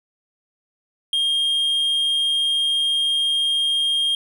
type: tone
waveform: triangle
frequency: 3223 Hz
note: G7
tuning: 47 cents sharp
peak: -16 dBFS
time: 1.13-4.15 s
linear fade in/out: 2 ms
effects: none